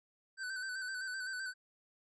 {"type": "tone with vibrato", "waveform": "square", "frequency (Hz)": 1526, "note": "G6", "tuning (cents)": -47, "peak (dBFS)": -39, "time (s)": [0.37, 1.54], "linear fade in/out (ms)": 50, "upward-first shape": "square", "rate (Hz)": 7.8, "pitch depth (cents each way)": 37, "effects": ["resampled to 22050 Hz"]}